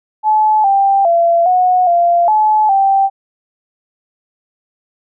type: tone with pitch steps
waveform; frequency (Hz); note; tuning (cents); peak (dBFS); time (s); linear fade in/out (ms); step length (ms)
sine; 860 / 788 / 680 / 731 / 691 / 858 / 782; A5 / G5 / F5 / F#5 / F5 / A5 / G5; -40 / +9 / -46 / -21 / -19 / -44 / -4; -8; 0.23-3.1; 50; 410
effects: none